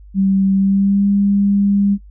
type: tone with pitch glide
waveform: sine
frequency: 193.7 to 200.5 Hz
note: G3 to G3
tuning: -20 to +39 cents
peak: -11 dBFS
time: 0.14-1.98 s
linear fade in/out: 50 ms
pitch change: +59 cents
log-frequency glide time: 0.54-1.06 s
effects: noise-tail reverb RT60 0.1 s tail -20 dB re dry + added 50 Hz sine -37 dBFS peak until 2.1 s